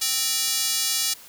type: tone with high-pass filter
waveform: square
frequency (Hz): 261.6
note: C4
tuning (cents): 0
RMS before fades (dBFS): -24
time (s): 0.01-1.14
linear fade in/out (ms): 10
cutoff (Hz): 4700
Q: 1.1
effects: white hiss -46 dBFS RMS until 1.28 s

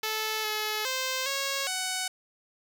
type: tone with pitch steps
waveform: 5% pulse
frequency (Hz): 435.5 / 428.1 / 520 / 549 / 746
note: A4 / A4 / C5 / C#5 / F#5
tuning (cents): -18 / -47 / -11 / -17 / +14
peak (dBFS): -17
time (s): 0.03-2.08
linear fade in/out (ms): 5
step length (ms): 410
effects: none

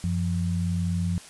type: tone pair together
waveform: sine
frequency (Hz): 92.5 / 173.41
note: F#2 / F3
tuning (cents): 0 / -12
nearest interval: major seventh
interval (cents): 1088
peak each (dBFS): -26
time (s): 0.04-1.18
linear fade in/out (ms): 0
effects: white hiss -46 dBFS RMS until 1.29 s + resampled to 24000 Hz

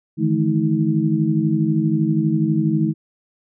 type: tone cluster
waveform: sine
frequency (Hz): 150.7 / 163.1 / 214.6 / 319.4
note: D3 / E3 / A3 / D#4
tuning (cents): +45 / -18 / -43 / +45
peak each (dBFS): -21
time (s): 0.17-2.94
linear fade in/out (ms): 50
effects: none

